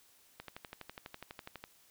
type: click train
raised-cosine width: 0.3 ms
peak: -28 dBFS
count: 16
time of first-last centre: 0.4-1.64 s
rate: 12.1 Hz
effects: white hiss -65 dBFS RMS until 1.9 s